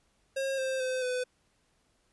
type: tone with pitch steps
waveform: square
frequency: 539 / 526.4 / 514.1 / 502 Hz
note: C#5 / C5 / C5 / B4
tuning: -49 / +10 / -31 / +28 cents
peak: -30 dBFS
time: 0.36-1.24 s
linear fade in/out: 10 ms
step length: 220 ms
effects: pink hiss -71 dBFS RMS until 2.12 s + resampled to 24000 Hz